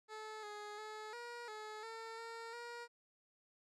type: tone with pitch steps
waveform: 15% pulse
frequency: 433.1 / 417.5 / 430 / 477.1 / 428.9 / 451.6 / 458.5 / 475.1 Hz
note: A4 / G#4 / A4 / A#4 / A4 / A4 / A#4 / A#4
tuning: -27 / +9 / -40 / +40 / -44 / +45 / -29 / +33 cents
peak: -40 dBFS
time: 0.08-2.88 s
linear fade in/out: 50 ms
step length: 350 ms
effects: low-pass 7000 Hz 12 dB/octave